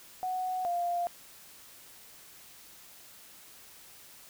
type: tone pair in turn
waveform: sine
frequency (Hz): 740 / 698.5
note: F#5 / F5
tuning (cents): 0 / 0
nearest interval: minor second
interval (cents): 100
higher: first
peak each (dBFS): -30 / -28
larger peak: second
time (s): 0.23-0.65 / 0.65-1.07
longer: neither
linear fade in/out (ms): 0
effects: white hiss -53 dBFS RMS until 4.29 s